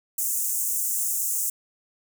pink high-pass noise, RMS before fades -26 dBFS, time 0.18-1.5 s, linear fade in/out 5 ms, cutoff 6700 Hz, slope 48 dB/octave, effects none

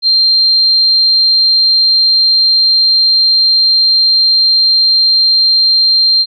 sine tone, 4172 Hz, C8, 6 cents flat, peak -6 dBFS, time 0.02-6.26 s, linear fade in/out 50 ms, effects none

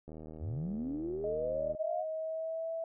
click train, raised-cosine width 2 ms, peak -34 dBFS, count 132, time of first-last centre 0.08-1.749 s, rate 78.5 Hz
sine linear sweep, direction up, 65.41 to 740 Hz, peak -34 dBFS, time 0.39-2.05 s, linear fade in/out 50 ms
sine tone with pitch glide, 622.3 to 656.6 Hz, D#5 to E5, 0 to -7 cents, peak -34 dBFS, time 1.24-2.84 s, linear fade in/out 2 ms, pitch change +93 cents, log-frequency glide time 1.8-2.72 s
effects none

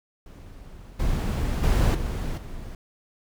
brown noise with level steps, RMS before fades -43 / -25 / -19 / -28 / -37 dBFS, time 0.26-2.75 s, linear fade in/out 2 ms, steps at 0.99 / 1.63 / 1.94 / 2.37 s, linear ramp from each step 10 ms, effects none

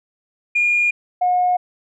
sine tone pair in turn, 2423 / 722.2 Hz, D#7 / F#5, -47 / -42 cents, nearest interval octave + major sixth, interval 2095 cents, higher first, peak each -13 dBFS, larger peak neither, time 0.55-0.91 / 1.21-1.57 s, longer neither, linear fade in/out 10 ms, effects tanh soft clip ceiling -9 dBFS

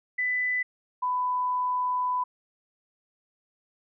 sine tone pair in turn, 1996 / 998 Hz, B6 / B5, +18 / +18 cents, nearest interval octave, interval 1200 cents, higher first, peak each -24 dBFS, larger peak neither, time 0.18-0.63 / 1.02-2.24 s, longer second, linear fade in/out 10 ms, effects none

